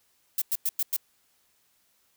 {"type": "noise bursts", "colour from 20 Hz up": "violet", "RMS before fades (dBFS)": -26, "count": 5, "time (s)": [0.38, 0.965], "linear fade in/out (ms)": 2, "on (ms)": 37, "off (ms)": 100, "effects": ["white hiss -68 dBFS RMS until 2.16 s"]}